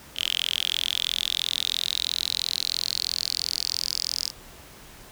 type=tone with high-pass filter sweep; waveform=sawtooth; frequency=43 Hz; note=F1; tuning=26 cents flat; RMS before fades=-28 dBFS; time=0.15-4.32 s; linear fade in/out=50 ms; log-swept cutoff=3100 to 5000 Hz; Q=8; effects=pink hiss -47 dBFS RMS until 5.11 s